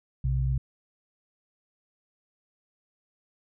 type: tone pair together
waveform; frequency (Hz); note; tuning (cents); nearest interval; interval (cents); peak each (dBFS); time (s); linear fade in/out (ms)
sine; 61.73 / 130.81; B1 / C3; 0 / 0; octave + minor second; 1300; -26; 0.24-0.58; 5
effects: none